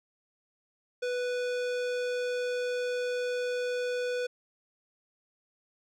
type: tone with hard clipping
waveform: sine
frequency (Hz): 493.9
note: B4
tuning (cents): 0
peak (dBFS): -31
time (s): 1.02-4.27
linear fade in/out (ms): 10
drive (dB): 18
effects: none